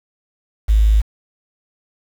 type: tone with quantisation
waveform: sine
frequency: 53.2 Hz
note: G#1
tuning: 42 cents sharp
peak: -9 dBFS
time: 0.68-1.02 s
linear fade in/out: 20 ms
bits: 6
effects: none